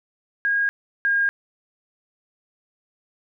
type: tone pair in turn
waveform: sine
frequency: 1632 / 1620.7 Hz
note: G#6 / G#6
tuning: -31 / -43 cents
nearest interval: unison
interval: 12 cents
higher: first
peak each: -18 / -17 dBFS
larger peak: second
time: 0.45-0.69 / 1.05-1.29 s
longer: neither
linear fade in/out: 0 ms
effects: none